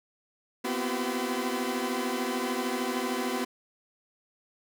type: tone cluster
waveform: sawtooth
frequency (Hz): 243.6 / 256.9 / 341.9 / 381.4 / 1015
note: B3 / C4 / F4 / G4 / B5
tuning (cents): -24 / -32 / -37 / -47 / +47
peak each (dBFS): -30 / -30 / -34 / -30 / -34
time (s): 0.64-3.45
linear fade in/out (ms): 10
effects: none